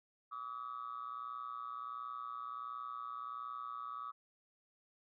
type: ring-modulated tone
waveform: triangle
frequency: 60.7 Hz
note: B1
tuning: 29 cents flat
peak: -36 dBFS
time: 0.31-4.12 s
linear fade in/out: 20 ms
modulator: 1210 Hz
effects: tanh soft clip ceiling -35 dBFS